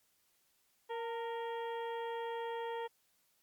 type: harmonic tone with a mistuned harmonic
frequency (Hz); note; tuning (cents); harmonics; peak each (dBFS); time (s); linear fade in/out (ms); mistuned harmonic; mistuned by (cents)
466.2; A#4; 0; 1 / 2 / 3 / 4 / 5 / 6 / 7; -39 / -41 / -55 / -50 / -59 / -59 / -55; 0.89-2.88; 20; 2; -38
effects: white hiss -74 dBFS RMS until 3.42 s + MP3 96 kbps